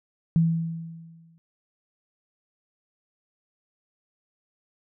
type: tone with exponential decay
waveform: sine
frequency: 164.81 Hz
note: E3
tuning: in tune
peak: -15 dBFS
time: 0.36-1.38 s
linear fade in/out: 0 ms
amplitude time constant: 220 ms
effects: none